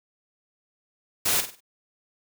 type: noise with echo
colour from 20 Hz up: white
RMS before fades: -23 dBFS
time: 1.25-1.41 s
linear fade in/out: 10 ms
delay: 49 ms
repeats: 4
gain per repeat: -9 dB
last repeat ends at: 1.606 s
effects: none